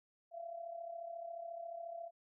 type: tone with amplitude modulation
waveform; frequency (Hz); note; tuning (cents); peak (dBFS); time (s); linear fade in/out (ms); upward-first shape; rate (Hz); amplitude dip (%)
sine; 678; E5; +49; -40; 0.31-2.11; 50; sine; 34.2; 65
effects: none